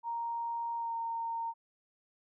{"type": "tone with pitch glide", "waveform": "sine", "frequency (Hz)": [932.3, 919.5], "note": ["A#5", "A#5"], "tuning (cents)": [0, -24], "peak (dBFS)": -33, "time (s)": [0.03, 1.54], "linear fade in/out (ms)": 50, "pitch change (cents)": -24, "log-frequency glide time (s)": [0.76, 0.95], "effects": []}